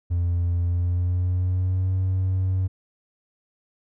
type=tone with pitch glide; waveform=triangle; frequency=87 to 93.78 Hz; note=F2 to F#2; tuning=-6 to +24 cents; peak=-17 dBFS; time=0.1-2.68 s; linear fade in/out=20 ms; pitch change=+130 cents; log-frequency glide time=0.62-1.93 s; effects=tanh soft clip ceiling -15 dBFS